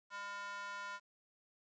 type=tone with high-pass filter; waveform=square; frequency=202 Hz; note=G#3; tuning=48 cents flat; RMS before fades=-45 dBFS; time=0.1-1 s; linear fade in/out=50 ms; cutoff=1200 Hz; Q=7.1; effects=resampled to 16000 Hz + 12-bit